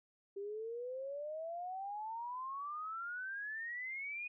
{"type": "exponential sweep", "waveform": "sine", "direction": "up", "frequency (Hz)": [392, 2489], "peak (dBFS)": -40, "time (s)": [0.36, 4.28], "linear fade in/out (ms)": 10, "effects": []}